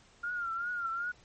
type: tone with vibrato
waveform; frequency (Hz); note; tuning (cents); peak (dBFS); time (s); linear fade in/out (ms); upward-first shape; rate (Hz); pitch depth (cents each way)
sine; 1396.9; F6; 0; -32; 0.23-1.12; 10; triangle; 2.6; 87
effects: pink hiss -61 dBFS RMS until 1.24 s + MP3 32 kbps